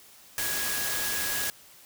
sine tone in noise, 1661.2 Hz, G#6, in tune, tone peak -35 dBFS, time 0.38-1.5 s, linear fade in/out 0 ms, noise white, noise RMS -30 dBFS, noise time 0.38-1.5 s, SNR -8 dB, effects white hiss -53 dBFS RMS until 1.85 s

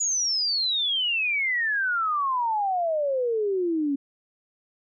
sine exponential sweep, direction down, 6940 to 272.6 Hz, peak -22 dBFS, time 0-3.96 s, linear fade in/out 10 ms, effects none

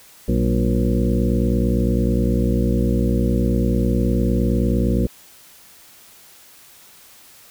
harmonic tone with a mistuned harmonic, 59.7 Hz, A#1, 42 cents sharp, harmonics 1 / 2 / 3 / 4 / 5 / 6 / 8 / 9, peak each -20 / -23 / -22 / -23 / -28 / -27 / -28 / -32 dBFS, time 0.28-5.07 s, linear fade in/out 5 ms, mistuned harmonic 3, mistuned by +100 cents, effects white hiss -47 dBFS RMS until 7.5 s

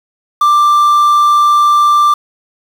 triangle tone with quantisation, 1181 Hz, D6, 9 cents sharp, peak -4 dBFS, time 0.41-2.14 s, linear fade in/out 5 ms, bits 5, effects none

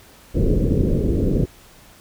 pink low-pass noise, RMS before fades -18 dBFS, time 0.34-1.46 s, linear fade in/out 20 ms, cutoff 500 Hz, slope 48 dB/octave, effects pink hiss -48 dBFS RMS until 2 s

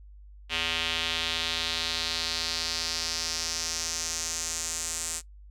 square tone with band-pass filter sweep, 82.41 Hz, E2, in tune, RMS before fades -31 dBFS, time 0.49-5.22 s, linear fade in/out 50 ms, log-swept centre 3000 to 7800 Hz, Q 3, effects noise-tail reverb RT60 0.1 s tail -18 dB re dry + added 50 Hz sine -46 dBFS peak until 5.5 s

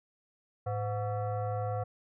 sine tone with frequency modulation, 106.8 Hz, G#2, 49 cents sharp, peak -30 dBFS, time 0.66-1.84 s, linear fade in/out 10 ms, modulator 618 Hz, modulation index 1.1, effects none

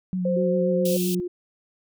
sine tone with vibrato, 182.7 Hz, F#3, 22 cents flat, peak -23 dBFS, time 0.13-1.2 s, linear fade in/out 0 ms, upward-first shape triangle, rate 7.6 Hz, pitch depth 34 cents each way
sine tone, 523.3 Hz, C5, in tune, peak -22 dBFS, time 0.25-0.97 s, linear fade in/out 5 ms
sine tone with pitch glide, 370 to 355.7 Hz, F#4 to F4, 0 to +32 cents, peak -26 dBFS, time 0.36-1.28 s, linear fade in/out 10 ms, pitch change -68 cents, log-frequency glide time 0.74-1.04 s
white high-pass noise, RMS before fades -32 dBFS, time 0.85-1.15 s, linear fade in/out 5 ms, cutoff 2500 Hz, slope 96 dB/octave
effects none

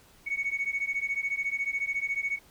sine beating tone pair, 2217 / 2231 Hz, C#7 / C#7, 0 / +11 cents, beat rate 14 Hz, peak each -30 dBFS, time 0.26-2.39 s, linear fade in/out 20 ms, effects tanh soft clip ceiling -22 dBFS + pink hiss -58 dBFS RMS until 2.5 s

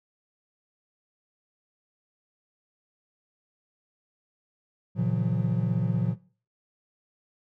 triangle chord, F# dominant seventh, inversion first, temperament equal with one note detuned, 116.54 / 138.59 / 164.81 / 180.56 Hz, A#2 / C#3 / E3 / F#3, 0 / 0 / 0 / -42 cents, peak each -26 / -29 / -28 / -25 dBFS, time 4.95-6.16 s, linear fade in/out 50 ms, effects noise-tail reverb RT60 0.4 s tail -18 dB re dry

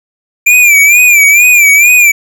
square tone with vibrato, 2370 Hz, D7, 15 cents sharp, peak -3 dBFS, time 0.46-2.12 s, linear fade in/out 10 ms, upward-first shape sine, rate 2.2 Hz, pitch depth 90 cents each way, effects none

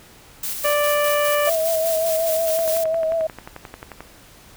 blue noise with tremolo, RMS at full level -26 dBFS, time 0.43-2.84 s, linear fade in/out 5 ms, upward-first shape square, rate 4.9 Hz, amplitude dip 35%
harmonic tone, 587.3 Hz, D5, in tune, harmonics 1 / 2 / 3 / 4 / 5, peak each -18 / -24 / -28 / -30 / -32 dBFS, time 0.64-1.5 s, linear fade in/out 10 ms
sine tone with vibrato, 649 Hz, E5, 27 cents flat, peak -18 dBFS, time 1.47-3.27 s, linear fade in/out 5 ms, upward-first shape sine, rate 5.5 Hz, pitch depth 38 cents each way
click train, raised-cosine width 0.5 ms, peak -19 dBFS, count 17, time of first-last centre 2.59-4.006 s, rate 11.3 Hz
effects pink hiss -47 dBFS RMS until 4.56 s

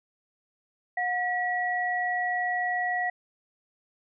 sine tone pair together, 723 / 1930.2 Hz, F#5 / B6, -40 / -40 cents, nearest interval octave + perfect fourth, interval 1700 cents, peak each -28 dBFS, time 0.97-3.1 s, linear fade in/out 5 ms, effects none

